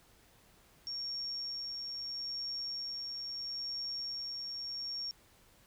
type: tone with tremolo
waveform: sine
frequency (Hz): 5530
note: F8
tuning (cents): -18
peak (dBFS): -36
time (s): 0.87-5.11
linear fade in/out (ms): 0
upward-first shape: sine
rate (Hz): 0.76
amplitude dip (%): 25
effects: pink hiss -64 dBFS RMS until 5.66 s